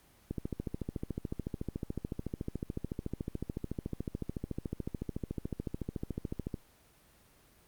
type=click train; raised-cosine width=3 ms; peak=-22 dBFS; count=87; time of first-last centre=0.31-6.542 s; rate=13.8 Hz; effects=pink hiss -63 dBFS RMS until 7.67 s + Opus 24 kbps